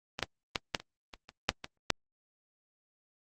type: clicks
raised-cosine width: 0.2 ms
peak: -17 / -10 / -11 / -10 / -26 / -25 / -29 / -6 / -20 / -6 dBFS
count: 10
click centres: 0.191 / 0.227 / 0.558 / 0.748 / 0.8 / 1.138 / 1.291 / 1.491 / 1.644 / 1.903 s
effects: Opus 24 kbps